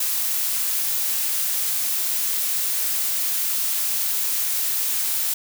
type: noise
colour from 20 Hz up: blue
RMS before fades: -23 dBFS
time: 0-5.34 s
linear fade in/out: 5 ms
effects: none